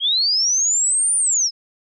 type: linear two-way sweep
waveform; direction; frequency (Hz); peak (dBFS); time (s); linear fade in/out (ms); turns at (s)
sine; up then down; 3154 to 9397 to 5020; -15; 0-1.51; 50; 1.16
effects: none